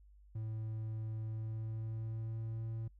triangle tone with pitch glide, 110 to 112.51 Hz, A2 to A2, 0 to +39 cents, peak -36 dBFS, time 0.35-2.88 s, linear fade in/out 5 ms, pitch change +39 cents, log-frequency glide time 1.26-2.65 s, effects noise-tail reverb RT60 0.1 s tail -24 dB re dry + added 50 Hz sine -58 dBFS peak until 2.99 s

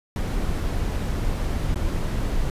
brown noise with dropouts, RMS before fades -24 dBFS, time 0.16-2.5 s, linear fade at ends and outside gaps 1 ms, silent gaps 1.744-1.757 s, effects resampled to 32000 Hz

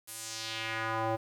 square tone with band-pass filter sweep, 112 Hz, A2, 31 cents sharp, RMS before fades -35 dBFS, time 0.07-1.17 s, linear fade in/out 20 ms, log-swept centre 12000 to 620 Hz, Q 1.7, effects 10-bit

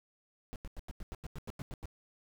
brown noise bursts, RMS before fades -41 dBFS, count 12, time 0.53-1.856 s, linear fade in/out 0 ms, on 28 ms, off 90 ms, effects none

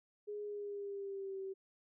sine tone with pitch glide, 415.3 to 385.3 Hz, G#4 to G4, 0 to -30 cents, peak -40 dBFS, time 0.27-1.54 s, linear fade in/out 20 ms, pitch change -130 cents, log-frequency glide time 0.44-1.39 s, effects none

